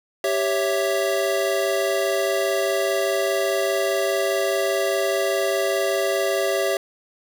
square chord, C# diminished, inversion second, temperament equal, 392 / 554.4 / 659.3 Hz, G4 / C#5 / E5, 0 / 0 / 0 cents, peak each -25 dBFS, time 0.24-6.77 s, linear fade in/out 2 ms, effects none

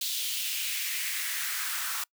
white noise with high-pass filter sweep, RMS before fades -32 dBFS, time 0.01-2.04 s, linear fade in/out 5 ms, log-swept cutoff 3600 to 1200 Hz, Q 2.5, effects noise-tail reverb RT60 0.1 s tail -26 dB re dry

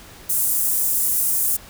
pink high-pass noise, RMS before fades -20 dBFS, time 0.29-1.57 s, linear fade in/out 10 ms, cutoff 9000 Hz, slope 24 dB/octave, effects pink hiss -43 dBFS RMS until 1.69 s

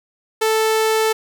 sawtooth tone, 440 Hz, A4, in tune, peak -11 dBFS, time 0.41-1.13 s, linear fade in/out 10 ms, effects none

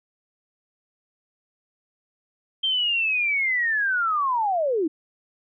sine linear sweep, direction down, 3172 to 293.7 Hz, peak -20 dBFS, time 2.63-4.88 s, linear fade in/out 10 ms, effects none

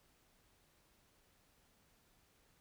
silence, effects pink hiss -72 dBFS RMS until 2.6 s

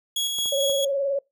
sawtooth tone with tremolo, 3335 Hz, G#7, 7 cents sharp, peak -20 dBFS, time 0.16-0.85 s, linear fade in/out 5 ms, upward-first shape square, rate 4.5 Hz, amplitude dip 30%
clicks, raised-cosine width 1 ms, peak -28 dBFS, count 3, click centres 0.387 / 0.458 / 0.698 s
sine tone with vibrato, 554 Hz, C#5, 1 cent flat, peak -21 dBFS, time 0.52-1.19 s, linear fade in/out 5 ms, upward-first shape sine, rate 19 Hz, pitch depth 44 cents each way
effects noise-tail reverb RT60 0.2 s tail -23 dB re dry

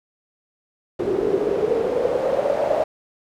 pink noise with band-pass filter sweep, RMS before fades -21 dBFS, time 0.99-2.84 s, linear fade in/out 5 ms, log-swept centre 370 to 630 Hz, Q 8.1, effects none

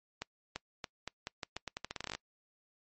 accelerating click train, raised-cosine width 0.2 ms, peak -20 dBFS, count 19, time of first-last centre 0.22-2.15 s, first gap 340 ms, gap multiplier 0.83, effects noise-tail reverb RT60 0.1 s tail -25 dB re dry + MP3 32 kbps

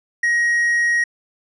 triangle tone, 1888 Hz, A#6, 22 cents sharp, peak -13 dBFS, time 0.23-1.04 s, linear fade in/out 5 ms, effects resampled to 24000 Hz

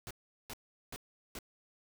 pink noise bursts, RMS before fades -44 dBFS, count 4, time 0.07-1.388 s, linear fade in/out 0 ms, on 37 ms, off 390 ms, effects none

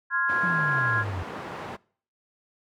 sine chord, F minor, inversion second, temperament equal, 1046.5 / 1396.9 / 1661.2 Hz, C6 / F6 / Ab6, 0 / 0 / 0 cents, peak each -29 / -28 / -24 dBFS, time 0.1-1.05 s, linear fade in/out 50 ms
white band-pass noise, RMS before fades -37 dBFS, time 0.28-1.77 s, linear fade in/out 20 ms, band 100 to 1100 Hz, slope 12 dB/octave
sine exponential sweep, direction down, 185 to 87.31 Hz, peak -29 dBFS, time 0.43-1.23 s, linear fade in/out 5 ms
effects noise-tail reverb RT60 0.5 s tail -24 dB re dry

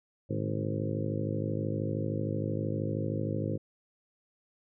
harmonic tone with a mistuned harmonic, 53 Hz, G#1, 36 cents sharp, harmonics 2 / 3 / 4 / 5 / 6 / 7 / 8 / 9 / 10, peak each -34 / -36 / -38 / -40 / -38 / -42 / -43 / -41 / -40 dBFS, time 0.29-3.58 s, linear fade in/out 20 ms, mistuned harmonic 3, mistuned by -88 cents, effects none

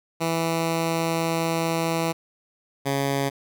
10% pulse tone pair in turn, 164.81 / 138.59 Hz, E3 / C#3, 0 / 0 cents, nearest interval minor third, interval 300 cents, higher first, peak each -14 / -14 dBFS, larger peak neither, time 0.2-2.13 / 2.85-3.3 s, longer first, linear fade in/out 20 ms, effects none

